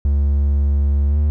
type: tone with pitch glide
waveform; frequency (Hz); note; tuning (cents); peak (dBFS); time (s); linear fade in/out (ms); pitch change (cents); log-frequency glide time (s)
triangle; 70.9 to 74.17; C#2 to D2; +40 to +18; -11; 0.05-1.3; 0; +78; 1.08-1.18
effects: none